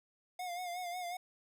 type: tone with vibrato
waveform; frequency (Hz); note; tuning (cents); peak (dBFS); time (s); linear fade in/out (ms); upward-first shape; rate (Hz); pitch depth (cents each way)
square; 713; F5; +36; -39; 0.39-1.17; 5; sine; 5.5; 53
effects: none